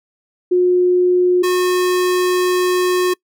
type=tone pair in turn; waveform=sine / square; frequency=360.2 / 362.7 Hz; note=F#4 / F#4; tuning=-46 / -34 cents; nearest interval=unison; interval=12 cents; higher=second; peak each=-10 / -14 dBFS; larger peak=first; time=0.51-1.43 / 1.43-3.14 s; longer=second; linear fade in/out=10 ms; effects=noise-tail reverb RT60 0.1 s tail -25 dB re dry